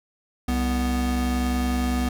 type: tone pair together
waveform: square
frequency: 65.4 / 246.9 Hz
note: C2 / B3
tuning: 0 / 0 cents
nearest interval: octave + major seventh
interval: 2300 cents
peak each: -25 dBFS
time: 0.48-2.09 s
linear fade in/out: 5 ms
effects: none